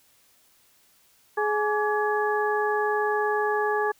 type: harmonic tone with a mistuned harmonic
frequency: 421.2 Hz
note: G#4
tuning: 24 cents sharp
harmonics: 1 / 2 / 3 / 4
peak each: -25 / -27 / -31 / -29 dBFS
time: 1.37-3.92 s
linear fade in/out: 10 ms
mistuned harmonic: 3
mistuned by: -150 cents
effects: white hiss -61 dBFS RMS until 3.99 s